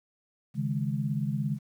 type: chord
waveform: sine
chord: C# suspended second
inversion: none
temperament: just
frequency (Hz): 138.59 / 155.92 / 207.9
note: C#3 / D#3 / G#3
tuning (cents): 0 / +4 / +2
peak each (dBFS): -30 / -32 / -32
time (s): 0.54-1.59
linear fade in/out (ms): 50
effects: 10-bit